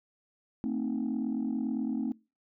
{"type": "chord", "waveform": "sine", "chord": "A diminished", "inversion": "none", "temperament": "equal with one note detuned", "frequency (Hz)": [223.5, 261.6, 311.1], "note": ["A3", "C4", "Eb4"], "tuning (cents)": [27, 0, 0], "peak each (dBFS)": [-31, -31, -35], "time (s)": [0.64, 2.12], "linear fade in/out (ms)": 0, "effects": ["noise-tail reverb RT60 0.3 s tail -24 dB re dry", "tanh soft clip ceiling -24 dBFS"]}